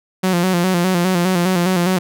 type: tone with vibrato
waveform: sawtooth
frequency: 180 Hz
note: F#3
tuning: 47 cents flat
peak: -10 dBFS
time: 0.23-1.99 s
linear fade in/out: 10 ms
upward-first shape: square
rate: 4.9 Hz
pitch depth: 62 cents each way
effects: none